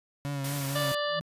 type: tone with vibrato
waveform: 35% pulse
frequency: 140 Hz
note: C#3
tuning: 18 cents sharp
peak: -29 dBFS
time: 0.25-0.92 s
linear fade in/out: 0 ms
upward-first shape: triangle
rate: 4.2 Hz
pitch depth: 49 cents each way
type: noise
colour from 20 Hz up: white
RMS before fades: -37 dBFS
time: 0.44-0.95 s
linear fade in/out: 5 ms
type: harmonic tone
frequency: 587.3 Hz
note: D5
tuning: in tune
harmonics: 1 / 2 / 3 / 5 / 6 / 7 / 8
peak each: -30 / -34 / -35 / -38 / -39 / -44 / -42 dBFS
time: 0.75-1.2 s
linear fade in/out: 10 ms
type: tone with exponential growth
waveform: sine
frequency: 163.8 Hz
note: E3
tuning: 11 cents flat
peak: -31 dBFS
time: 1.04-1.21 s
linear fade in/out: 0 ms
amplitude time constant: 36 ms
effects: resampled to 32000 Hz